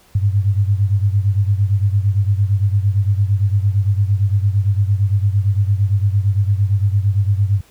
sine beating tone pair, 98 / 106.8 Hz, G2 / G#2, 0 / +49 cents, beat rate 8.8 Hz, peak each -14 / -18 dBFS, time 0.15-7.61 s, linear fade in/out 5 ms, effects pink hiss -51 dBFS RMS until 7.7 s

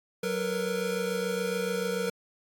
square tone cluster, 185.5 / 455.6 / 482.6 Hz, F#3 / A#4 / B4, +5 / -40 / -40 cents, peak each -35 / -33 / -32 dBFS, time 0.23-2.1 s, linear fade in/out 5 ms, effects AAC 64 kbps

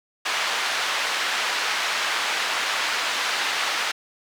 pink band-pass noise, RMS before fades -25 dBFS, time 0.25-3.92 s, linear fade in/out 10 ms, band 1100 to 4400 Hz, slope 12 dB/octave, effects none

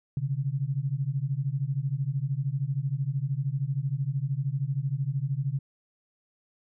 sine beating tone pair, 130.81 / 143.81 Hz, C3 / D3, 0 / -36 cents, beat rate 13 Hz, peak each -29 dBFS, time 0.17-5.59 s, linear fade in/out 2 ms, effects none

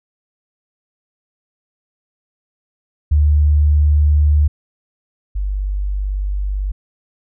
sine tone pair in turn, 74.3 / 49.02 Hz, D2 / G1, +21 / +1 cents, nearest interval perfect fifth, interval 720 cents, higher first, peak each -9 / -17 dBFS, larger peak first, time 3.11-4.48 / 5.35-6.72 s, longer neither, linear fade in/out 10 ms, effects none

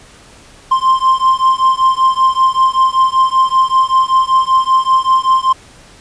triangle beating tone pair, 1046.5 / 1051.7 Hz, C6 / C6, 0 / +9 cents, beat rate 5.2 Hz, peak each -10 dBFS, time 0.71-5.53 s, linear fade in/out 10 ms, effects pink hiss -41 dBFS RMS until 6 s + resampled to 22050 Hz

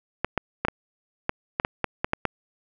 clicks, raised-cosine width 0.5 ms, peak -7 dBFS, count 11, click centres 0.246 / 0.377 / 0.65 / 0.684 / 1.294 / 1.599 / 1.649 / 1.843 / 2.045 / 2.134 / 2.253 s, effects none

